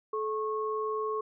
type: tone pair together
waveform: sine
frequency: 432.3 / 1094 Hz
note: A4 / C#6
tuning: -31 / -23 cents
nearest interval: octave + major third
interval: 1608 cents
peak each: -31 / -33 dBFS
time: 0.13-1.21 s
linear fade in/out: 5 ms
effects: none